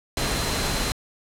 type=tone in noise; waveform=sine; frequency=4097 Hz; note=C8; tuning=37 cents flat; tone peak=-34 dBFS; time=0.17-0.92 s; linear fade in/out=2 ms; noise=pink; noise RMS=-25 dBFS; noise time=0.17-0.92 s; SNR=-12 dB; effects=low-pass 11000 Hz 12 dB/octave